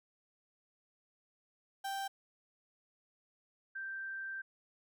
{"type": "tone pair in turn", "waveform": ["35% pulse", "sine"], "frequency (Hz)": [784, 1568], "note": ["G5", "G6"], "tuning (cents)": [0, 0], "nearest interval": "octave", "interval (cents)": 1200, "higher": "second", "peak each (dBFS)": [-35, -39], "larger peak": "first", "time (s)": [[1.84, 2.08], [3.75, 4.42]], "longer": "second", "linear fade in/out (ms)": 10, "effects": []}